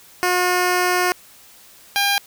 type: tone pair in turn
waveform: 10% pulse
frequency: 360 / 803.5 Hz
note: F#4 / G5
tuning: -47 / +43 cents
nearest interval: octave + major second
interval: 1390 cents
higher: second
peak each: -8 dBFS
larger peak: neither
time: 0.23-1.12 / 1.96-2.18 s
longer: first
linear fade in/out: 0 ms
effects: white hiss -47 dBFS RMS until 2.26 s